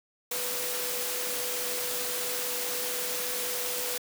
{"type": "tone in noise", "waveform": "sine", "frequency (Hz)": 493.9, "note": "B4", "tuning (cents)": 0, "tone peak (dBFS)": -38, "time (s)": [0.31, 3.98], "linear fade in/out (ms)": 5, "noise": "white", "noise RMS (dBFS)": -32, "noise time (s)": [0.31, 3.98], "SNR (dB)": -9, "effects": ["high-pass 200 Hz 12 dB/octave"]}